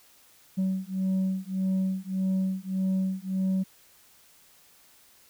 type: beating tone pair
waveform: sine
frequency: 188.4 / 190.1 Hz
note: F#3 / F#3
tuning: +32 / +47 cents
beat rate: 1.7 Hz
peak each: -26 dBFS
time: 0.57-3.64 s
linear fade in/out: 20 ms
effects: tanh soft clip ceiling -22 dBFS + white hiss -58 dBFS RMS until 5.29 s